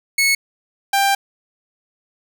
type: tone pair in turn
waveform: sawtooth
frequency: 2200 / 791 Hz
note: C#7 / G5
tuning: -14 / +15 cents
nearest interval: octave + tritone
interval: 1771 cents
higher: first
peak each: -10 dBFS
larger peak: neither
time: 0.18-0.35 / 0.93-1.15 s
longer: second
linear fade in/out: 5 ms
effects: none